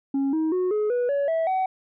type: tone with pitch steps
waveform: sine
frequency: 274.3 / 316.9 / 366.1 / 423 / 488.7 / 564.7 / 652.4 / 753.8 Hz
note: C#4 / D#4 / F#4 / G#4 / B4 / C#5 / E5 / F#5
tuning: -18 / +32 / -18 / +32 / -18 / +32 / -18 / +32 cents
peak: -18 dBFS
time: 0.14-1.66 s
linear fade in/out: 5 ms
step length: 190 ms
effects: tanh soft clip ceiling -20 dBFS